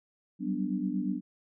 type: chord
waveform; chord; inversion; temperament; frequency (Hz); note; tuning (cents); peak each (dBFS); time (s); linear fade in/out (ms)
sine; G major seventh; third; equal with one note detuned; 187.47 / 196 / 246.9 / 293.7; F#3 / G3 / B3 / D4; +23 / 0 / 0 / 0; -34; 0.39-1.21; 50
effects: none